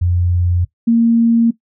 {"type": "tone pair in turn", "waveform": "sine", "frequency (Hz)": [88.2, 231.2], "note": ["F2", "A#3"], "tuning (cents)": [18, -14], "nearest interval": "octave + perfect fourth", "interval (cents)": 1668, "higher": "second", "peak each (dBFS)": [-12, -8], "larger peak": "second", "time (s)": [[0.01, 0.65], [0.87, 1.51]], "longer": "neither", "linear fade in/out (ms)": 10, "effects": ["noise-tail reverb RT60 0.1 s tail -17 dB re dry"]}